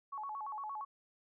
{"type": "tone with vibrato", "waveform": "sine", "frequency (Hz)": 975, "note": "B5", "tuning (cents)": -23, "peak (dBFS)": -39, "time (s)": [0.12, 0.85], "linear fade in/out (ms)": 10, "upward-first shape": "square", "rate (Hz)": 8.7, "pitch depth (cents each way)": 230, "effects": []}